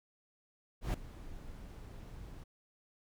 brown noise with ADSR envelope, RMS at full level -30 dBFS, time 0.81-2.44 s, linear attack 130 ms, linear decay 5 ms, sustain -18 dB, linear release 10 ms, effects none

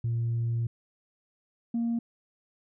sine tone pair in turn, 116.54 / 233.1 Hz, A#2 / A#3, 0 / 0 cents, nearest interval octave, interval 1200 cents, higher second, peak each -24 dBFS, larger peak neither, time 0.04-0.67 / 1.74-1.99 s, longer first, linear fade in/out 5 ms, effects tanh soft clip ceiling -23 dBFS

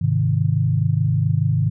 sine chord, Ab major, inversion none, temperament equal, 103.83 / 130.81 / 155.56 Hz, Ab2 / C3 / Eb3, 0 / 0 / 0 cents, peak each -20 dBFS, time 0.01-1.7 s, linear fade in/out 10 ms, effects none

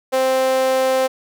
sawtooth tone with high-pass filter, 261.6 Hz, C4, in tune, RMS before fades -17 dBFS, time 0.12-1.08 s, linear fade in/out 20 ms, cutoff 550 Hz, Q 3.6, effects none

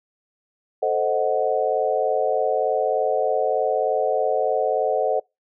sine chord, A diminished seventh, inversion none, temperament equal, 440 / 523.3 / 622.3 / 740 Hz, A4 / C5 / Eb5 / Gb5, 0 / 0 / 0 / 0 cents, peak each -24 dBFS, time 0.82-5.2 s, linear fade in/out 10 ms, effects noise-tail reverb RT60 0.2 s tail -25 dB re dry

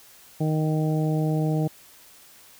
harmonic tone, 155.56 Hz, D#3, in tune, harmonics 1 / 2 / 3 / 4 / 5, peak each -22 / -28 / -32 / -34 / -36 dBFS, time 0.4-1.68 s, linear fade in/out 10 ms, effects white hiss -51 dBFS RMS until 2.59 s

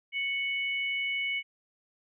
sine tone pair together, 2217 / 2960 Hz, C#7 / F#7, 0 / 0 cents, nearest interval perfect fourth, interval 500 cents, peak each -29 / -36 dBFS, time 0.12-1.43 s, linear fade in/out 50 ms, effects none

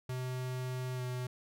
square tone with pitch glide, 127.5 to 125.67 Hz, C3 to B2, -44 to +31 cents, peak -36 dBFS, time 0.09-1.27 s, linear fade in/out 5 ms, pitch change -25 cents, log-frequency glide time 0.95-1.02 s, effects none

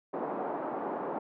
white band-pass noise, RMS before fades -35 dBFS, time 0.13-1.19 s, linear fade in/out 10 ms, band 220 to 940 Hz, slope 24 dB/octave, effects none

